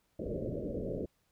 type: low-pass noise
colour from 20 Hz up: white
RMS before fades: -37 dBFS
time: 0.19-1.06 s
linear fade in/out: 5 ms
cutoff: 600 Hz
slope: 96 dB/octave
effects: pink hiss -75 dBFS RMS until 1.31 s